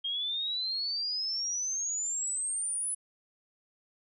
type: exponential sweep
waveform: sine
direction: up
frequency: 3210 to 10190 Hz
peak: -30 dBFS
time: 0.04-2.95 s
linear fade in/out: 10 ms
effects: none